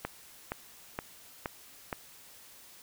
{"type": "click train", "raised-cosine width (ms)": 0.5, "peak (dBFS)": -18, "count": 5, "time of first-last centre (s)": [0.05, 1.928], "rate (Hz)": 2.13, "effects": ["white hiss -54 dBFS RMS until 2.82 s"]}